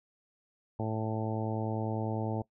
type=harmonic tone; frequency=110 Hz; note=A2; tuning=in tune; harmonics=1 / 2 / 3 / 4 / 5 / 6 / 7 / 8; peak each=-34 / -37 / -39 / -40 / -41 / -42 / -42 / -43 dBFS; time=0.79-2.42 s; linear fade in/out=5 ms; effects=noise-tail reverb RT60 0.1 s tail -20 dB re dry